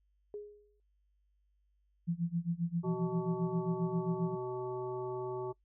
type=tone with exponential decay; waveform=sine; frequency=415.3 Hz; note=G#4; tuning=in tune; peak=-37 dBFS; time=0.34-0.8 s; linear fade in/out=1 ms; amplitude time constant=100 ms
type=tone with tremolo; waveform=sine; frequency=170.3 Hz; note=F3; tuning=43 cents flat; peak=-28 dBFS; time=2.07-4.36 s; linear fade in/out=20 ms; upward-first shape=sine; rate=7.5 Hz; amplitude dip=95%
type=harmonic tone; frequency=125.5 Hz; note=B2; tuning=28 cents sharp; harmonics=1 / 3 / 5 / 7 / 9; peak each=-46 / -36 / -48 / -45 / -48 dBFS; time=2.83-5.53 s; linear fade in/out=20 ms
effects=noise-tail reverb RT60 0.1 s tail -20 dB re dry + added 50 Hz sine -70 dBFS peak until 5.64 s